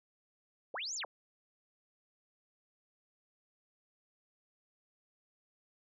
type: linear two-way sweep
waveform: sine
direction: up then down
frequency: 371.3 to 7400 to 371.3 Hz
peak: -37 dBFS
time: 0.74-1.05 s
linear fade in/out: 2 ms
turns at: 0.95 s
effects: none